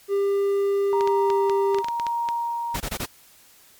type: tone with pitch glide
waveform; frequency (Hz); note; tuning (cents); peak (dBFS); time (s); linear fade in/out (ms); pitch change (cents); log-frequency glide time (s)
triangle; 398.5 to 395.5; G4 to G4; +28 to +15; -17; 0.08-1.83; 50; -13; 0.93-1.43
type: tone with tremolo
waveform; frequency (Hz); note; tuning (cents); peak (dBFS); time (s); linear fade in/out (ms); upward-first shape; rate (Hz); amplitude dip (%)
sine; 938; A#5; +11; -22; 0.93-2.76; 0; sine; 0.98; 30
type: clicks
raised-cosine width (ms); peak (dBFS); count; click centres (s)
0.2; -14; 11; 1.009 / 1.075 / 1.302 / 1.497 / 1.746 / 1.786 / 1.845 / 1.885 / 1.998 / 2.067 / 2.288
type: noise bursts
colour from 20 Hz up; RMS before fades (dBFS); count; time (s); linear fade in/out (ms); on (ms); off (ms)
pink; -28; 4; 2.74-3.059; 10; 64; 21
effects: white hiss -53 dBFS RMS until 3.79 s + MP3 96 kbps